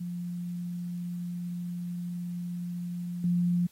sine tone with level steps, 175.5 Hz, F3, 9 cents sharp, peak -32 / -23 dBFS, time 0-3.67 s, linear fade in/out 10 ms, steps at 3.24 s, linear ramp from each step 2 ms, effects white hiss -61 dBFS RMS until 3.71 s + AAC 48 kbps

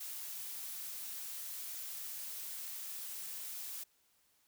blue noise, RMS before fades -44 dBFS, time 0-3.84 s, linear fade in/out 10 ms, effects white hiss -73 dBFS RMS until 4.47 s

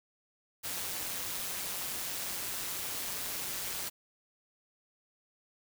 white noise with amplitude modulation, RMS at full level -35 dBFS, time 0.63-3.9 s, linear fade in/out 20 ms, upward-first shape sine, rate 186 Hz, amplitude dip 50%, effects none

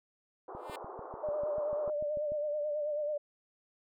pink band-pass noise, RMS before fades -45 dBFS, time 0.48-1.9 s, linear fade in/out 2 ms, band 370 to 1200 Hz, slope 48 dB/octave
click train, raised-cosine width 3 ms, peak -35 dBFS, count 13, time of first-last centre 0.55-2.32 s, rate 6.78 Hz
5% pulse tone with exponential growth, 299.4 Hz, D4, 33 cents sharp, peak -30 dBFS, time 0.55-0.76 s, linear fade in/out 5 ms, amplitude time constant 44 ms
sine tone with vibrato, 596 Hz, D5, 25 cents sharp, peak -31 dBFS, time 1.23-3.18 s, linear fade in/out 10 ms, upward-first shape sine, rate 9.2 Hz, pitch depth 45 cents each way
effects none

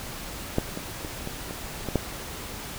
clicks, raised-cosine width 2 ms, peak -8 / -19 / -22 / -18 / -22 / -15 / -8 dBFS, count 7, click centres 0.584 / 0.774 / 1.048 / 1.274 / 1.509 / 1.887 / 1.957 s, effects pink hiss -37 dBFS RMS until 2.78 s

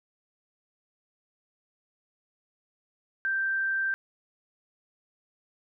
sine tone, 1568 Hz, G6, in tune, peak -25 dBFS, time 3.25-3.94 s, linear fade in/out 0 ms, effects none

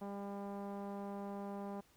sawtooth tone with low-pass filter, 200 Hz, G3, 35 cents sharp, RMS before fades -44 dBFS, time 0.01-1.81 s, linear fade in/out 10 ms, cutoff 880 Hz, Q 2, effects pink hiss -69 dBFS RMS until 1.96 s

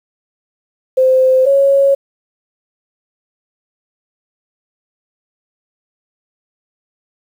sine tone pair in turn, 519 / 552.2 Hz, C5 / C#5, -14 / -7 cents, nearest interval minor second, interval 107 cents, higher second, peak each -7 dBFS, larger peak neither, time 0.97-1.46 / 1.46-1.95 s, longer neither, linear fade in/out 10 ms, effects 7-bit

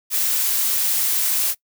blue noise, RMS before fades -20 dBFS, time 0.1-1.55 s, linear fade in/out 50 ms, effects noise-tail reverb RT60 0.1 s tail -22 dB re dry

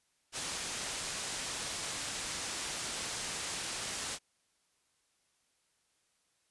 white low-pass noise, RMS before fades -39 dBFS, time 0.32-4.19 s, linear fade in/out 50 ms, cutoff 9200 Hz, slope 24 dB/octave, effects white hiss -75 dBFS RMS until 6.5 s + resampled to 24000 Hz

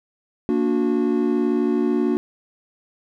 triangle chord, Bb augmented, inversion none, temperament just, 233.1 / 291.4 / 364.2 Hz, Bb3 / D4 / F#4, 0 / -13 / -27 cents, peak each -20 dBFS, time 0.49-2.17 s, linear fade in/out 0 ms, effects none

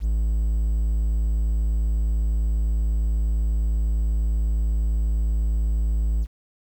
triangle tone, 54.2 Hz, A1, 25 cents flat, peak -17 dBFS, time 0-6.27 s, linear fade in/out 50 ms, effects 9-bit

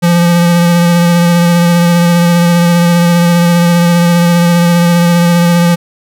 square tone with vibrato, 172.4 Hz, F3, 22 cents flat, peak -6 dBFS, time 0.02-5.76 s, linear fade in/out 20 ms, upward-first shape sine, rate 15 Hz, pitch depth 18 cents each way, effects none

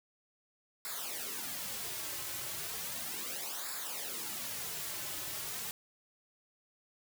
white noise with flanger, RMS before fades -40 dBFS, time 0.85-5.71 s, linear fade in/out 0 ms, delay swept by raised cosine 0.33 to 4.33 ms, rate 0.35 Hz, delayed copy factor -0.75, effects none

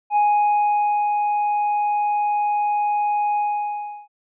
triangle tone with ADSR envelope, 830.6 Hz, G#5, in tune, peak -12 dBFS, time 0.1-4.08 s, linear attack 62 ms, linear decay 930 ms, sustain -4 dB, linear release 700 ms, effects resampled to 8000 Hz

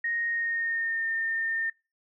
sine tone with pitch glide, 1864.7 to 1814.8 Hz, A#6 to A#6, 0 to -47 cents, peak -26 dBFS, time 0.04-1.7 s, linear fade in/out 5 ms, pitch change -47 cents, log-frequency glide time 0.28-1.08 s, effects noise-tail reverb RT60 0.3 s tail -26 dB re dry

